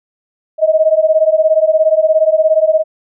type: beating tone pair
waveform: sine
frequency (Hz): 622.3 / 639.3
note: D#5 / D#5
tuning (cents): 0 / +47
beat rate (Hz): 17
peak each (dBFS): -11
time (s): 0.58-2.84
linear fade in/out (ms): 50
effects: none